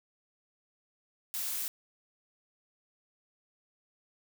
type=noise; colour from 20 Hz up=blue; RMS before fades=-35 dBFS; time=1.34-1.68 s; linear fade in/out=0 ms; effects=none